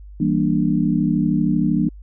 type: chord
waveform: sine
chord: E half-diminished seventh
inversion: none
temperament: just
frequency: 164.81 / 197.78 / 237.3 / 296.7 Hz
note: E3 / G3 / Bb3 / D4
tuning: 0 / +16 / +31 / +18 cents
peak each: -21 dBFS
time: 0.2-1.89 s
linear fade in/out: 5 ms
effects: added 50 Hz sine -36 dBFS peak until 2.02 s